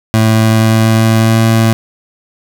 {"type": "tone with pitch glide", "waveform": "25% pulse", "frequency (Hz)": [110.7, 112.7], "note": ["A2", "A2"], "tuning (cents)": [11, 42], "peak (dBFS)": -3, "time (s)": [0.14, 1.73], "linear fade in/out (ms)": 0, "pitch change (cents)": 31, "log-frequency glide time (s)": [0.3, 1.54], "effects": []}